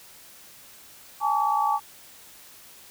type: tone cluster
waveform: sine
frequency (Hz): 823 / 882 / 1141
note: G#5 / A5 / C#6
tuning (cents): -16 / +4 / +50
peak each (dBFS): -25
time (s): 1.2-1.8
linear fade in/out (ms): 50
effects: white hiss -49 dBFS RMS until 2.9 s